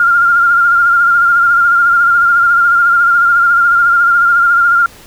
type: tone with vibrato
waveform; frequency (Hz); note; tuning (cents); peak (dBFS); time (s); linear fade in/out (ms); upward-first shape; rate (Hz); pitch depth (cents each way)
sine; 1396.9; F6; 0; -6; 0-4.86; 2; sine; 14; 37
effects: pink hiss -38 dBFS RMS until 5.06 s